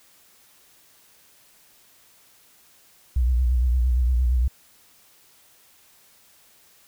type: tone with vibrato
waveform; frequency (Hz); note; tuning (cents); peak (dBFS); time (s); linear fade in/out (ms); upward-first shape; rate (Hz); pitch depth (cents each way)
sine; 61.8; B1; +2; -17; 3.16-4.48; 5; sine; 8.7; 85
effects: white hiss -56 dBFS RMS until 6.87 s